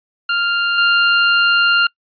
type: tone with level steps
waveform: 25% pulse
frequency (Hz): 1396.9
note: F6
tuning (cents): 0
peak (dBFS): -11 / -7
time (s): 0.29-1.87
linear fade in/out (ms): 5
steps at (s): 0.78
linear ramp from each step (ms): 2
effects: noise-tail reverb RT60 0.1 s tail -26 dB re dry + resampled to 11025 Hz